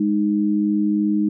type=tone pair together; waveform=sine; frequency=206.7 / 309.7 Hz; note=G#3 / D#4; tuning=-8 / -8 cents; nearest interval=perfect fifth; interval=700 cents; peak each=-19 dBFS; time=0-1.29 s; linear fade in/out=5 ms; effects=none